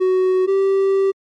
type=tone pair in turn; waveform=triangle; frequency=372.1 / 389.1 Hz; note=F#4 / G4; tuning=+10 / -13 cents; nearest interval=minor second; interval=77 cents; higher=second; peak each=-11 dBFS; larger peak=neither; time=0-0.47 / 0.47-1.12 s; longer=second; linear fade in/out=20 ms; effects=MP3 48 kbps